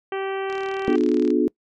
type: harmonic tone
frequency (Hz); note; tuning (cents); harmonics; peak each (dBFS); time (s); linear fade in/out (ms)
387.8; G4; -19; 1 / 2 / 3 / 4 / 5 / 6 / 7 / 8; -25 / -31 / -35 / -37 / -39 / -41 / -42 / -43; 0.12-0.96; 2
type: click train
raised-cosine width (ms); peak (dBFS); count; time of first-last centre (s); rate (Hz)
0.2; -21; 31; 0.5-1.304; 37.3
type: chord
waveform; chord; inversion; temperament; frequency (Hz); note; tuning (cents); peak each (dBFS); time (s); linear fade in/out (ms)
sine; B diminished seventh; none; just; 246.9 / 296.3 / 355.6 / 426.7; B3 / D4 / F4 / Ab4; 0 / +15 / +31 / +47; -22 / -20 / -21 / -23; 0.88-1.48; 0
effects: noise-tail reverb RT60 0.1 s tail -24 dB re dry + MP3 64 kbps